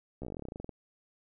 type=slowing click train; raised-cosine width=2 ms; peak=-27 dBFS; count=18; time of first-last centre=0.22-0.693 s; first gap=14 ms; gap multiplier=1.08; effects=none